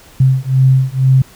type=beating tone pair; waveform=sine; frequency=130.81 / 132.91 Hz; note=C3 / C3; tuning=0 / +28 cents; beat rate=2.1 Hz; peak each=-11 dBFS; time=0.2-1.22 s; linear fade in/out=5 ms; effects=pink hiss -42 dBFS RMS until 1.35 s